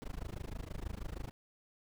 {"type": "noise with amplitude modulation", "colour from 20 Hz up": "brown", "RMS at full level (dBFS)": -38, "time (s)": [0.02, 1.31], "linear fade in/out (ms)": 0, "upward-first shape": "sine", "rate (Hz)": 26.3, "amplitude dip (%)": 100, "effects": []}